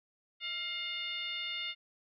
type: tone with frequency modulation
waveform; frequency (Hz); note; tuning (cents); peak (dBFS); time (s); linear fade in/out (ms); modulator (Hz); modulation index
sine; 2852; F7; +36; -35; 0.4-1.75; 50; 734; 1.3
effects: none